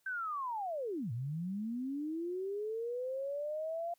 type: linear two-way sweep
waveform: sine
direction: down then up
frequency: 1568 to 110 to 694 Hz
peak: -35 dBFS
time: 0.06-3.94 s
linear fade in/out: 5 ms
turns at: 1.12 s
effects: white hiss -75 dBFS RMS until 3.98 s